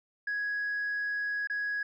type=tone with dropouts; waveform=sine; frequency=1665 Hz; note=G#6; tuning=4 cents sharp; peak=-28 dBFS; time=0.27-1.83 s; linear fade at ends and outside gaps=5 ms; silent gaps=1.473-1.498 s; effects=tanh soft clip ceiling -27 dBFS